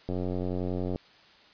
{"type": "click train", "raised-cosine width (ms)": 2, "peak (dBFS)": -19, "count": 80, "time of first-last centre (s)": [0.09, 0.959], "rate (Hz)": 90.9, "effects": ["white hiss -56 dBFS RMS until 1.53 s", "resampled to 11025 Hz"]}